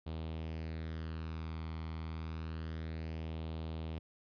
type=tone with flanger; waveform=sawtooth; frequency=80 Hz; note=D#2; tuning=49 cents sharp; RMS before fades=-41 dBFS; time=0.06-3.99 s; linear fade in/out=10 ms; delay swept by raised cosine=0.28 to 0.91 ms; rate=0.28 Hz; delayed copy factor=+0.5; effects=resampled to 11025 Hz